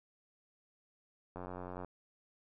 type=click train; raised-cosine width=1 ms; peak=-30 dBFS; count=45; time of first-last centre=1.36-1.847 s; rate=90.4 Hz; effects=none